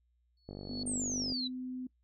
sine tone with exponential growth, 4400 Hz, C#8, 14 cents flat, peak -36 dBFS, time 0.37-0.83 s, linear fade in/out 2 ms, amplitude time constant 100 ms
click train, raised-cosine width 2 ms, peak -30 dBFS, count 42, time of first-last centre 0.49-1.322 s, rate 49.3 Hz
sine tone with pitch glide, 247.8 to 254.5 Hz, B3 to C4, +6 to -48 cents, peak -37 dBFS, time 0.69-1.87 s, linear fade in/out 5 ms, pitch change +46 cents, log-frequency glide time 0.79-1.36 s
sine exponential sweep, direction down, 8870 to 3874 Hz, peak -34 dBFS, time 0.86-1.48 s, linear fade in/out 10 ms
effects noise-tail reverb RT60 0.1 s tail -22 dB re dry + added 60 Hz sine -70 dBFS peak until 2.03 s

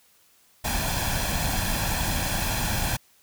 pink noise with comb filter, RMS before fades -26 dBFS, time 0.64-2.97 s, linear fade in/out 10 ms, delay 1.2 ms, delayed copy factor +0.65, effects white hiss -60 dBFS RMS until 3.22 s

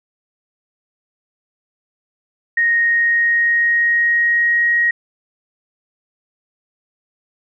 sine tone with pitch glide, 1864.7 to 1887.5 Hz, A#6 to A#6, 0 to +21 cents, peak -12 dBFS, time 2.57-4.91 s, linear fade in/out 5 ms, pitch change +21 cents, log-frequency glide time 2.81-4.75 s, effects none

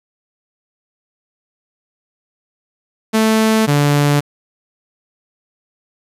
sawtooth tone pair in turn, 220 / 144.98 Hz, A3 / D3, 0 / -22 cents, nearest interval perfect fifth, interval 722 cents, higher first, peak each -7 dBFS, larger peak neither, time 3.13-3.67 / 3.67-4.21 s, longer neither, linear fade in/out 20 ms, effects resampled to 32000 Hz + 7-bit

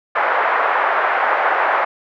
pink band-pass noise, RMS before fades -17 dBFS, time 0.15-1.85 s, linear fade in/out 10 ms, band 620 to 1800 Hz, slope 24 dB/octave, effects none

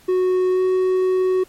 triangle tone with pitch glide, 368.3 to 371.7 Hz, F#4 to F#4, -8 to +8 cents, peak -13 dBFS, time 0.08-1.44 s, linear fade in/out 10 ms, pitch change +16 cents, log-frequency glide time 0.51-0.61 s, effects pink hiss -51 dBFS RMS until 1.48 s + MP3 64 kbps

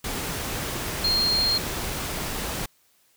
sine tone in noise, 4219 Hz, C8, 14 cents sharp, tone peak -20 dBFS, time 1.04-1.58 s, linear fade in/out 5 ms, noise pink, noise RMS -30 dBFS, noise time 0.04-2.66 s, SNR +7 dB, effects white hiss -63 dBFS RMS until 3.16 s

